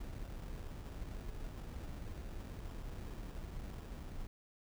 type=noise with sample-and-hold; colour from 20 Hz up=brown; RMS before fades=-45 dBFS; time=0-4.27 s; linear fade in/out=5 ms; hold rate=2100 Hz; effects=none